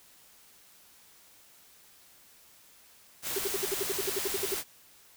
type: noise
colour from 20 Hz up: white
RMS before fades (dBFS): -34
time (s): 3.22-4.64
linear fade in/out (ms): 50
type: tone bursts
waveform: sine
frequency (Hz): 391.7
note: G4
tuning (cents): -1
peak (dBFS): -28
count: 14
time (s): 3.36-4.544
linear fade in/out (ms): 5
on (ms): 27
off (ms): 62
effects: white hiss -58 dBFS RMS until 5.16 s